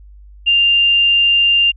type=tone; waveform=sine; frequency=2794 Hz; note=F7; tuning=in tune; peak=-9 dBFS; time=0.46-1.72 s; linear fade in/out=20 ms; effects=added 50 Hz sine -37 dBFS peak until 1.76 s